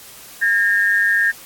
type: tone pair together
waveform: sine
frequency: 1625 / 1824 Hz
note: G#6 / A#6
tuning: -38 / -38 cents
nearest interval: major second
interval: 200 cents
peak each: -16 dBFS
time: 0.41-1.32 s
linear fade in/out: 20 ms
effects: white hiss -40 dBFS RMS until 1.45 s + AAC 64 kbps